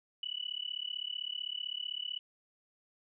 sine tone with amplitude modulation, 2962 Hz, F#7, 1 cent sharp, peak -32 dBFS, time 0.23-2.19 s, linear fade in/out 2 ms, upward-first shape sine, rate 35.7 Hz, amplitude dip 100%, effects none

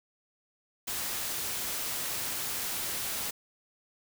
white noise, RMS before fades -34 dBFS, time 0.87-3.31 s, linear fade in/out 10 ms, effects none

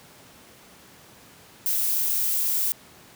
violet noise, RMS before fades -24 dBFS, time 1.66-2.72 s, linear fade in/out 0 ms, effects pink hiss -50 dBFS RMS until 3.15 s + high-pass 100 Hz 12 dB/octave

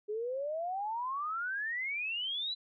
sine exponential sweep, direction up, 410 to 4041 Hz, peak -33 dBFS, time 0.08-2.55 s, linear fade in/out 20 ms, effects none

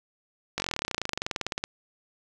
slowing click train, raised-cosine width 0.2 ms, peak -11 dBFS, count 30, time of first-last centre 0.58-1.639 s, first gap 20 ms, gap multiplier 1.04, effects none

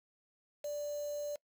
sine tone with quantisation, 587 Hz, D5, 1 cent flat, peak -36 dBFS, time 0.64-1.36 s, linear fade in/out 5 ms, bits 8, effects noise-tail reverb RT60 0.1 s tail -23 dB re dry

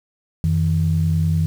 sine tone pair together, 89.6 / 159.77 Hz, F2 / D#3, +45 / +46 cents, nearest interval minor seventh, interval 1001 cents, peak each -18 / -17 dBFS, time 0.44-1.46 s, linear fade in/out 0 ms, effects tanh soft clip ceiling -7 dBFS + 7-bit

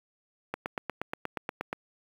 click train, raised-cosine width 0.5 ms, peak -16 dBFS, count 11, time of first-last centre 0.54-1.729 s, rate 8.41 Hz, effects high-pass 150 Hz 12 dB/octave + 8-bit

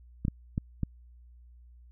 clicks, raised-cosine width 5 ms, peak -16 dBFS, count 4, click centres 0.251 / 0.282 / 0.579 / 0.833 s, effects added 60 Hz sine -51 dBFS peak until 1.91 s

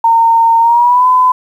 sine tone with pitch glide, 916 to 1010.5 Hz, A#5 to B5, -31 to +39 cents, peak -5 dBFS, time 0.04-1.32 s, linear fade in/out 5 ms, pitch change +170 cents, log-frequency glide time 0.6-1.07 s, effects 7-bit

